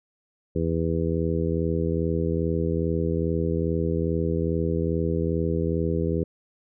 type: harmonic tone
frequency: 82.41 Hz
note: E2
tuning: in tune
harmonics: 1 / 2 / 3 / 4 / 5 / 6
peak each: -28 / -27 / -32 / -30 / -29 / -31 dBFS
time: 0.55-6.24 s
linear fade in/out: 10 ms
effects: none